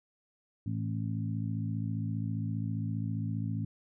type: harmonic tone with a mistuned harmonic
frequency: 55 Hz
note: A1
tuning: in tune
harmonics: 2 / 3 / 4 / 5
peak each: -33 / -37 / -39 / -41 dBFS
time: 0.66-3.65 s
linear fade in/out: 5 ms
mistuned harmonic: 5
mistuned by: -16 cents
effects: none